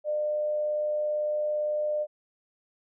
sine tone with amplitude modulation, 601 Hz, D5, 40 cents sharp, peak -24 dBFS, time 0.04-2.07 s, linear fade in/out 50 ms, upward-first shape sine, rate 97.7 Hz, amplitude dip 25%, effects none

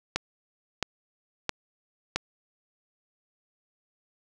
click train, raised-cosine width 0.2 ms, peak -8 dBFS, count 4, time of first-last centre 0.16-2.16 s, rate 1.5 Hz, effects none

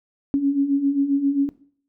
sine beating tone pair, 273.7 / 281.2 Hz, C#4 / C#4, -22 / +25 cents, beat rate 7.5 Hz, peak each -24 / -18 dBFS, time 0.34-1.49 s, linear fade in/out 0 ms, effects noise-tail reverb RT60 0.5 s tail -17 dB re dry

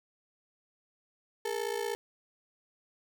35% pulse ring-modulated tone, 439.8 Hz, A4, 1 cent flat, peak -27 dBFS, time 1.45-1.95 s, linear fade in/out 0 ms, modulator 28.3 Hz, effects 10-bit

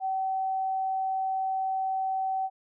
sine tone, 764 Hz, G5, 45 cents flat, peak -26 dBFS, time 0-2.5 s, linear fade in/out 50 ms, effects none

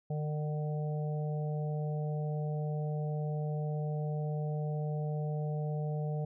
harmonic tone with a mistuned harmonic, 150.6 Hz, D3, 44 cents sharp, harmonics 1 / 3 / 4 / 5, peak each -32 / -42 / -44 / -46 dBFS, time 0.1-6.25 s, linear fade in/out 5 ms, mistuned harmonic 3, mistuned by +16 cents, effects none

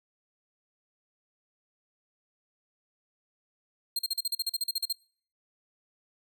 sawtooth tone bursts, 4200 Hz, C8, 6 cents sharp, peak -24 dBFS, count 14, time 3.96-4.927 s, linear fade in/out 5 ms, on 31 ms, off 41 ms, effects noise-tail reverb RT60 0.5 s tail -24 dB re dry

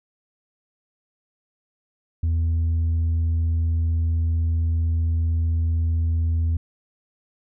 triangle tone with tanh clipping, 82.2 Hz, E2, 4 cents flat, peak -19 dBFS, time 2.23-6.57 s, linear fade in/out 5 ms, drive 7 dB, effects none

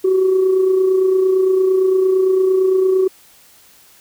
sine tone with amplitude modulation, 376.7 Hz, F#4, 31 cents sharp, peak -8 dBFS, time 0.04-3.08 s, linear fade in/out 10 ms, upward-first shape sine, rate 28.8 Hz, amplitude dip 45%, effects tanh soft clip ceiling -7 dBFS + white hiss -48 dBFS RMS until 4 s

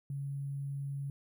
sine tone with sample-and-hold, 139.6 Hz, C#3, 13 cents sharp, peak -35 dBFS, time 0.1-1.1 s, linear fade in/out 2 ms, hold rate 11025 Hz, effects none

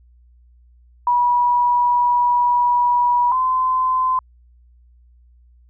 sine tone pair in turn, 971 / 1027.6 Hz, B5 / C6, -30 / -32 cents, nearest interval minor second, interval 98 cents, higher second, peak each -13 / -15 dBFS, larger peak first, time 1.07-3.32 / 3.32-4.19 s, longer first, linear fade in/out 2 ms, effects added 60 Hz sine -48 dBFS peak until 5.69 s

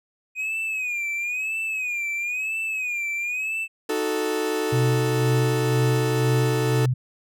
triangle tone with vibrato, 2489 Hz, D#7, in tune, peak -23 dBFS, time 0.35-3.68 s, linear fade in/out 50 ms, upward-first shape sine, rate 1 Hz, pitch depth 110 cents each way
40% pulse chord, D# diminished, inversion none, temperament equal, 311.1 / 370 / 440 Hz, D#4 / F#4 / A4, 0 / 0 / 0 cents, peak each -28 / -29 / -24 dBFS, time 3.89-6.86 s, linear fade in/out 5 ms
sine tone with tremolo, 126.8 Hz, B2, 46 cents sharp, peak -18 dBFS, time 4.72-6.94 s, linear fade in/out 10 ms, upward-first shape sine, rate 2 Hz, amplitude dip 45%
effects none

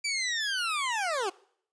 20% pulse linear sweep, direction down, 2341 to 350 Hz, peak -23 dBFS, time 0.04-1.3 s, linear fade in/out 10 ms, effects noise-tail reverb RT60 0.6 s tail -22 dB re dry + resampled to 22050 Hz

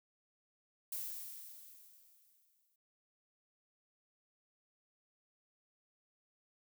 violet noise with exponential decay, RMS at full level -40 dBFS, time 0.92-2.76 s, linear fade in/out 5 ms, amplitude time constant 400 ms, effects none

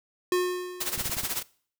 square tone with exponential decay, 361 Hz, F#4, 43 cents flat, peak -21 dBFS, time 0.32-1.29 s, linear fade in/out 2 ms, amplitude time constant 210 ms
white noise with tremolo, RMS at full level -28 dBFS, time 0.8-1.43 s, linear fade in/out 10 ms, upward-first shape sine, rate 16 Hz, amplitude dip 75%
clicks, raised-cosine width 5 ms, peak -27 dBFS, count 6, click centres 0.978 / 1.009 / 1.058 / 1.096 / 1.169 / 1.235 s
effects noise-tail reverb RT60 0.5 s tail -22 dB re dry

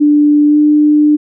sine tone with pitch glide, 295.2 to 299 Hz, D4 to D4, +9 to +31 cents, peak -5 dBFS, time 0-1.17 s, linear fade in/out 20 ms, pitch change +22 cents, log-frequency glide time 0.47-0.57 s, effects none

